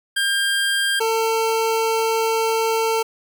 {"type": "tone pair in turn", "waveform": "25% pulse", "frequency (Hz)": [1600, 449], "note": ["G6", "A4"], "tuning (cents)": [35, 35], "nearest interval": "octave + minor seventh", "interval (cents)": 2200, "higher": "first", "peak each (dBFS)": -14, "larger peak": "neither", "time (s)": [[0.16, 1], [1, 3.03]], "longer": "second", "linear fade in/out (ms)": 10, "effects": []}